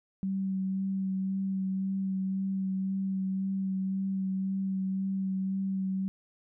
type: tone with vibrato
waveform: sine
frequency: 191.6 Hz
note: G3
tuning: 39 cents flat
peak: -28 dBFS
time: 0.23-6.08 s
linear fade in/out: 0 ms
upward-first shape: sine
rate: 1.9 Hz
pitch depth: 15 cents each way
effects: none